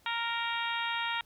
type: harmonic tone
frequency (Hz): 465.3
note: A#4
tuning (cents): -3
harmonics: 2 / 3 / 4 / 5 / 6 / 7 / 8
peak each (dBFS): -35 / -37 / -38 / -39 / -40 / -40 / -41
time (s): 0.06-1.21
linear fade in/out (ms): 2
effects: pink hiss -64 dBFS RMS until 1.25 s